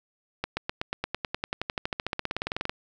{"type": "accelerating click train", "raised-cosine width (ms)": 0.3, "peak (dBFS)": -12, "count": 30, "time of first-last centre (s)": [0.44, 2.695], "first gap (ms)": 130, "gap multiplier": 0.96, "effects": []}